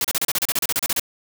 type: noise bursts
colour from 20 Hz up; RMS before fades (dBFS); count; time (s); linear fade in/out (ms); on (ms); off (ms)
white; -21; 15; 0.01-0.997; 2; 35; 33
effects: none